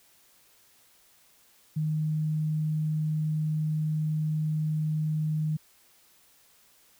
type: tone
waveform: sine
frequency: 154.7 Hz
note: D#3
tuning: 10 cents flat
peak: -25 dBFS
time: 1.76-5.57 s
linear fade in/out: 10 ms
effects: white hiss -61 dBFS RMS until 6.99 s